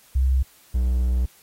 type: tone pair in turn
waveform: sine / triangle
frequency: 65.41 / 61.95 Hz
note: C2 / B1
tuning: 0 / +6 cents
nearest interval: minor second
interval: 94 cents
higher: first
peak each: -16 dBFS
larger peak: neither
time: 0.15-0.43 / 0.74-1.26 s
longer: second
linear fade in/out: 10 ms
effects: white hiss -54 dBFS RMS until 1.42 s + AAC 48 kbps